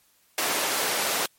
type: high-pass noise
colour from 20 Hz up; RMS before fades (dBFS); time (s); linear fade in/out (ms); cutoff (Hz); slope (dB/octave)
pink; -26; 0.38-1.26; 2; 440; 12
effects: white hiss -63 dBFS RMS until 1.38 s + MP3 64 kbps